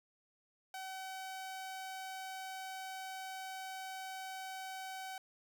sawtooth tone, 760 Hz, F#5, 46 cents sharp, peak -39 dBFS, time 0.74-5.18 s, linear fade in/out 2 ms, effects none

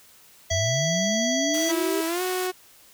harmonic tone, 659.3 Hz, E5, in tune, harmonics 1 / 3 / 5 / 7 / 9 / 10, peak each -26 / -31 / -31 / -34 / -29 / -35 dBFS, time 0.5-1.72 s, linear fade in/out 10 ms
sine linear sweep, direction up, 82.41 to 400.2 Hz, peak -25 dBFS, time 0.51-2.01 s, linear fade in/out 5 ms
white band-pass noise, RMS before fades -36 dBFS, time 1.54-2.47 s, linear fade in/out 0 ms, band 670 to 15000 Hz, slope 12 dB/octave
sawtooth tone with pitch glide, 325.8 to 367.8 Hz, E4 to F#4, -20 to -10 cents, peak -21 dBFS, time 1.68-2.52 s, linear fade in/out 20 ms, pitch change +210 cents, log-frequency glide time 2.06-2.22 s
effects white hiss -53 dBFS RMS until 2.93 s

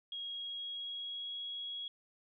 sine tone with pitch glide, 3286 to 3322 Hz, G#7 to G#7, -19 to 0 cents, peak -39 dBFS, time 0.12-1.88 s, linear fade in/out 2 ms, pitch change +19 cents, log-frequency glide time 0.23-1.35 s, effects none

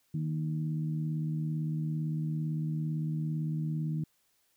harmonic tone, 77.78 Hz, D#2, in tune, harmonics 2 / 3 / 4, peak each -30 / -41 / -43 dBFS, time 0.14-4.04 s, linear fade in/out 5 ms, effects white hiss -72 dBFS RMS until 4.56 s

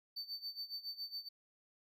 triangle tone with tremolo, 4554 Hz, C#8, 46 cents sharp, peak -38 dBFS, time 0.16-1.29 s, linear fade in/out 10 ms, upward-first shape sine, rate 7.2 Hz, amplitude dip 85%, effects none

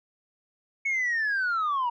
sine linear sweep, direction down, 2217 to 932.3 Hz, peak -22 dBFS, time 0.85-1.9 s, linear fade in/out 10 ms, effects tanh soft clip ceiling -22 dBFS

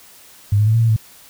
sine tone with pitch steps, 102.1 / 105.8 / 110.2 / 114.9 / 114 / 110.1 Hz, G#2 / G#2 / A2 / A#2 / A#2 / A2, -29 / +33 / +3 / -25 / -38 / +2 cents, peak -11 dBFS, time 0.52-0.964 s, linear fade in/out 5 ms, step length 74 ms, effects white hiss -45 dBFS RMS until 1.29 s

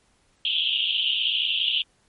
white band-pass noise, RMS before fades -24 dBFS, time 0.45-1.82 s, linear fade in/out 2 ms, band 2800 to 3400 Hz, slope 96 dB/octave, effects pink hiss -64 dBFS RMS until 2.08 s + MP3 48 kbps

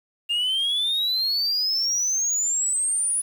sine exponential sweep, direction up, 2794 to 9956 Hz, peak -18 dBFS, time 0.29-3.22 s, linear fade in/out 20 ms, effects tanh soft clip ceiling -20 dBFS + 8-bit

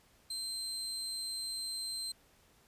30% pulse tone, 4129 Hz, C8, 24 cents flat, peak -34 dBFS, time 0.3-2.12 s, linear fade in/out 5 ms, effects pink hiss -66 dBFS RMS until 2.67 s + resampled to 32000 Hz

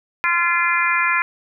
harmonic tone, 344.4 Hz, F4, 24 cents flat, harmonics 3 / 4 / 5 / 6 / 7, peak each -22 / -22 / -22 / -22 / -22 dBFS, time 0.24-1.22 s, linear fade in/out 0 ms, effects none

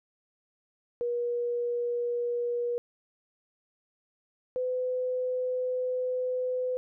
sine tone pair in turn, 480 / 505.4 Hz, B4 / B4, -49 / +40 cents, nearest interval minor second, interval 89 cents, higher second, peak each -27 dBFS, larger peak neither, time 1.01-2.78 / 4.56-6.77 s, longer second, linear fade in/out 0 ms, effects none

